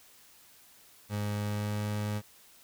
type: tone with pitch glide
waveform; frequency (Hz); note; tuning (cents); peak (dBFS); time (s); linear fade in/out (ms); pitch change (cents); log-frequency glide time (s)
30% pulse; 103.83 to 104.73; G#2 to G#2; 0 to +15; -28; 1.09-2.22; 50; +15; 1.41-1.85
effects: white hiss -58 dBFS RMS until 2.63 s